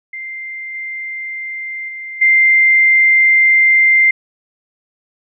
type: tone with level steps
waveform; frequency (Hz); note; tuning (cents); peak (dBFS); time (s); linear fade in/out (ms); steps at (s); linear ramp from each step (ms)
sine; 2092; C7; -1; -24 / -22 / -25 / -7; 0.13-4.11; 5; 0.74 / 1.88 / 2.21; 10
effects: none